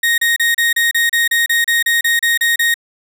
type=tone bursts; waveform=35% pulse; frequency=1864.7 Hz; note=A#6; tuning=in tune; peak=-10 dBFS; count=15; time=0.03-2.742 s; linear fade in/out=5 ms; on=150 ms; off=33 ms; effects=none